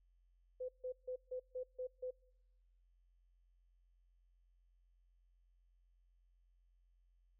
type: tone bursts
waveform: sine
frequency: 507 Hz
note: B4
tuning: 45 cents sharp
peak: -40 dBFS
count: 7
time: 0.6-2.109 s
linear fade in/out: 10 ms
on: 87 ms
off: 150 ms
effects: noise-tail reverb RT60 0.9 s tail -25 dB re dry + added 44 Hz sine -69 dBFS peak until 7.39 s